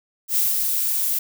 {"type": "noise with ADSR envelope", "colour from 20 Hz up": "violet", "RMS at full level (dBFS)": -19, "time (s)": [0.28, 1.19], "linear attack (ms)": 80, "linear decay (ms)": 210, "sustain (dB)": -3, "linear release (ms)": 6, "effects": []}